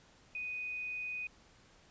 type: tone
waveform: sine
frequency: 2489 Hz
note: D#7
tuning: in tune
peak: -37 dBFS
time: 0.35-1.27 s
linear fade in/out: 2 ms
effects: pink hiss -63 dBFS RMS until 1.9 s + resampled to 16000 Hz